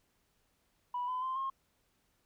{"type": "tone with pitch steps", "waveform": "sine", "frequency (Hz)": [982, 1011.4, 1041.6, 1072.7], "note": ["B5", "B5", "C6", "C6"], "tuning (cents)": [-10, 41, -8, 43], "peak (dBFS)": -32, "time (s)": [0.94, 1.5], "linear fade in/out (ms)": 5, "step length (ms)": 140, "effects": ["tanh soft clip ceiling -29 dBFS", "pink hiss -75 dBFS RMS until 2.25 s"]}